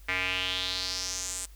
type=tone with band-pass filter sweep; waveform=square; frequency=92.5 Hz; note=F#2; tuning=in tune; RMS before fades=-32 dBFS; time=0.08-1.46 s; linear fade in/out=10 ms; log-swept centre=2100 to 8400 Hz; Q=4; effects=added 50 Hz sine -47 dBFS peak until 1.55 s + white hiss -60 dBFS RMS until 1.55 s